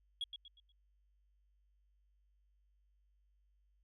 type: tone with echo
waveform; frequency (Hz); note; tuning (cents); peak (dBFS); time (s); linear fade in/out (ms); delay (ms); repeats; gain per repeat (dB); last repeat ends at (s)
sine; 3322; G#7; 0; -34; 0.21-0.24; 2; 120; 4; -9; 0.72
effects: tanh soft clip ceiling -34 dBFS + added 50 Hz sine -70 dBFS peak until 3.83 s